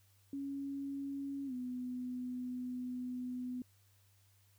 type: tone with pitch glide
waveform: sine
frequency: 277.4 to 250 Hz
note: C#4 to B3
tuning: +1 to +21 cents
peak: -38 dBFS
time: 0.33-3.62 s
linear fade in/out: 2 ms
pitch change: -180 cents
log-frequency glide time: 1.46-1.53 s
effects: added 98 Hz sine -67 dBFS peak until 4.58 s + white hiss -72 dBFS RMS until 4.58 s